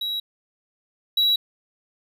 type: tone pair in turn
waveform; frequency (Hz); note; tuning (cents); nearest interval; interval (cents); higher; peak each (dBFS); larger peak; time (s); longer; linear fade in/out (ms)
triangle; 3874 / 3895; B7 / B7; -34 / -25; unison; 9; second; -23 / -15; second; 0.01-0.2 / 1.17-1.36; neither; 5
effects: none

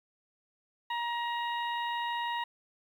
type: harmonic tone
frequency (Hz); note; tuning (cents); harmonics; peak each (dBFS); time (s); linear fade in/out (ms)
946; A#5; +25; 1 / 2 / 3 / 4; -32 / -38 / -42 / -44; 0.9-2.44; 5
effects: 10-bit

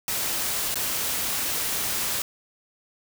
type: noise with dropouts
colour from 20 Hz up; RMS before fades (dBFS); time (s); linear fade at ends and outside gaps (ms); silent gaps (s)
white; -27; 0.08-2.22; 1; 0.743-0.756
effects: none

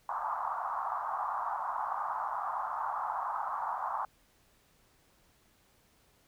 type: band-pass noise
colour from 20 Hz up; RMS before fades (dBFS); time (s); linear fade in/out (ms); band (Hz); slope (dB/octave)
white; -35; 0.09-4.05; 2; 760 to 1200; 48
effects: pink hiss -67 dBFS RMS until 6.27 s

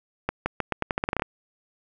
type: accelerating click train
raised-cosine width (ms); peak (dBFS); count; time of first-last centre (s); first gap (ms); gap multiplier
0.5; -9; 13; 0.29-1.221; 170; 0.84
effects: none

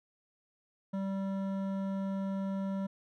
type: tone with hard clipping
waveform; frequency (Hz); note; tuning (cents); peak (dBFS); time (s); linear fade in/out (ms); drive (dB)
sine; 194.2; G3; -16; -34; 0.93-2.87; 10; 12
effects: none

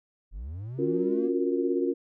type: linear sweep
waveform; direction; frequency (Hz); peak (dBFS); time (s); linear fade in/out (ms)
triangle; up; 37.52 to 245.5; -32; 0.31-1.31; 50
type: chord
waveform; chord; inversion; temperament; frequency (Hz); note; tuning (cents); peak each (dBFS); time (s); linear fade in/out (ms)
sine; Gb major seventh; second; equal with one note detuned; 277.2 / 352.9 / 370 / 466.2; Db4 / F4 / Gb4 / Bb4; 0 / +18 / 0 / 0; -29 / -27 / -32 / -31; 0.78-1.94; 20
effects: none

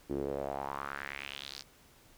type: tone with band-pass filter sweep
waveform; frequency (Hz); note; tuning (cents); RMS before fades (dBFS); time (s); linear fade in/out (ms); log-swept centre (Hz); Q
sawtooth; 69.5; C#2; +5; -39; 0.09-1.63; 20; 320 to 5100; 3.5
effects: pink hiss -61 dBFS RMS until 2.17 s

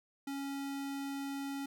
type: tone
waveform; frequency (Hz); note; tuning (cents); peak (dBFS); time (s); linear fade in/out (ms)
square; 277.2; C#4; 0; -38; 0.27-1.66; 5
effects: none

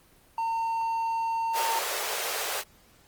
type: tone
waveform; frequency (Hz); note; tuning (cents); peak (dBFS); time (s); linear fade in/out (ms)
triangle; 910; A#5; -42; -24; 0.38-1.79; 2
type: high-pass noise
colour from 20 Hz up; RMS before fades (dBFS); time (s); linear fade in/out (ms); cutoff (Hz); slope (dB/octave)
pink; -31; 1.53-2.64; 50; 410; 48
effects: pink hiss -59 dBFS RMS until 3.07 s + Opus 24 kbps

